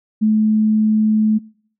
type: tone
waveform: sine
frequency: 215.9 Hz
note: A3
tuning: 33 cents flat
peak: -11 dBFS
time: 0.21-1.39 s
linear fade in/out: 20 ms
effects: noise-tail reverb RT60 0.6 s tail -25 dB re dry